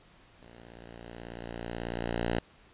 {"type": "tone with level ramp", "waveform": "5% pulse", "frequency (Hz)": 58.27, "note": "A#1", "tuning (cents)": 0, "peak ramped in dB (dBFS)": [-41, -16], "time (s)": [0.41, 2.39], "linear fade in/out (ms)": 5, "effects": ["pink hiss -59 dBFS RMS until 2.73 s", "resampled to 8000 Hz"]}